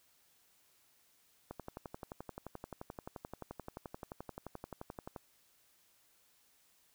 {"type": "click train", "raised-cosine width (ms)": 1, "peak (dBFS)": -29, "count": 43, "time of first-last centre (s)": [1.51, 5.162], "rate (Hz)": 11.5, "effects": ["white hiss -70 dBFS RMS until 6.94 s"]}